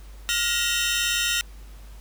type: tone cluster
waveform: 25% pulse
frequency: 1413 / 1887 / 2691 / 3066 / 3675 Hz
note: F6 / A#6 / E7 / G7 / A#7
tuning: +20 / +21 / +35 / -39 / -25 cents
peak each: -25 dBFS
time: 0.29-1.41 s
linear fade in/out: 0 ms
effects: added 50 Hz sine -40 dBFS peak until 2 s + pink hiss -53 dBFS RMS until 2 s